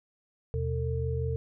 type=tone cluster; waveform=sine; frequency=80.4 / 126 / 450.7 Hz; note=E2 / B2 / A4; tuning=-43 / +35 / +42 cents; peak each=-31 / -31 / -34 dBFS; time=0.54-1.36 s; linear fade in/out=0 ms; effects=none